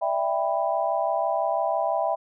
sine chord, E minor seventh, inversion third, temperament just, 593.3 / 659.3 / 791.1 / 988.9 Hz, D5 / E5 / G5 / B5, +18 / 0 / +16 / +2 cents, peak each -30 / -25 / -27 / -30 dBFS, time 0.01-2.16 s, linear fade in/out 20 ms, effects none

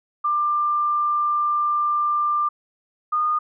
sine tone pair in turn, 1190 / 1223.5 Hz, D6 / D#6, +22 / -29 cents, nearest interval unison, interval 49 cents, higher second, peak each -18 dBFS, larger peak neither, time 0.24-2.49 / 3.12-3.39 s, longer first, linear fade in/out 10 ms, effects none

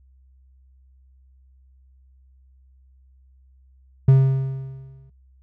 triangle tone with exponential decay, 133.7 Hz, C3, 38 cents sharp, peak -6 dBFS, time 4.08-5.1 s, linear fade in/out 5 ms, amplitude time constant 220 ms, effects noise-tail reverb RT60 0.1 s tail -18 dB re dry + added 65 Hz sine -51 dBFS peak until 5.42 s

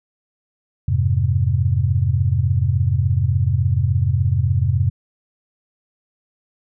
sine chord, F minor, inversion none, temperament equal, 87.31 / 103.83 / 130.81 Hz, F2 / Ab2 / C3, 0 / 0 / 0 cents, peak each -19 dBFS, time 0.88-4.9 s, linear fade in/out 5 ms, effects none

